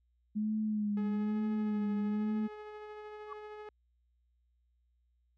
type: tone with vibrato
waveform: sine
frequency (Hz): 210.3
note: G#3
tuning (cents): +22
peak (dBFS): -30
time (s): 0.35-2.48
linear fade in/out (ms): 20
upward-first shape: sine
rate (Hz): 1.1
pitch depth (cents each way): 49
type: tone with tremolo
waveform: sawtooth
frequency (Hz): 423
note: G#4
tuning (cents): +32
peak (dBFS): -39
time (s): 0.97-3.69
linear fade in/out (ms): 2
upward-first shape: sine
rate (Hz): 13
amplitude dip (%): 25
type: tone with exponential growth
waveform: sine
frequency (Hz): 1145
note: D6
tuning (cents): -44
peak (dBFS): -35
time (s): 3.26-3.33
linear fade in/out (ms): 2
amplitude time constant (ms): 15
effects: added 60 Hz sine -70 dBFS peak until 5.37 s + low-pass 2000 Hz 12 dB/octave